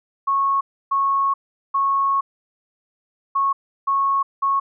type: tone bursts at uneven times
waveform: sine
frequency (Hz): 1100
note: C#6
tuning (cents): -14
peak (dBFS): -16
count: 6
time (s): 0.27-0.61 / 0.91-1.34 / 1.74-2.21 / 3.35-3.53 / 3.87-4.23 / 4.42-4.6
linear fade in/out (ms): 10
effects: none